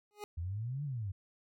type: tone with exponential growth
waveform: 25% pulse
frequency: 415.3 Hz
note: G#4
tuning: in tune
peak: -34 dBFS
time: 0.11-0.24 s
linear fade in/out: 0 ms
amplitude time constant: 27 ms
type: exponential two-way sweep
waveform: sine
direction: up then down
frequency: 80 to 150.3 to 91 Hz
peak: -35 dBFS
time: 0.37-1.12 s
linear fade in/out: 10 ms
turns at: 0.84 s
effects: none